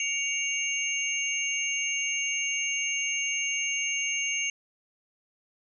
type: tone cluster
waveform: sine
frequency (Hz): 2252 / 2791 / 6380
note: C#7 / F7 / G8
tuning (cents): +27 / -2 / +30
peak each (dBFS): -31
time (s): 0-4.5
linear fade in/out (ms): 2
effects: none